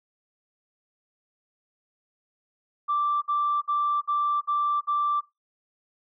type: tone bursts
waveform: sine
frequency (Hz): 1173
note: D6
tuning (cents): -2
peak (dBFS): -21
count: 6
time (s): 2.88-5.21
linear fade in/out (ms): 20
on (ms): 340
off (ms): 58
effects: noise-tail reverb RT60 0.2 s tail -19 dB re dry + tanh soft clip ceiling -17 dBFS